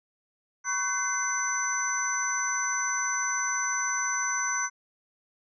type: tone cluster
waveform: sine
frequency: 980 / 1106 / 1520 / 2068 / 6020 Hz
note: B5 / C#6 / F#6 / C7 / F#8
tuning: -14 / -4 / +46 / -21 / +29 cents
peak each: -37 / -34 / -31 / -36 / -29 dBFS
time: 0.64-4.7 s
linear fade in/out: 50 ms
effects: none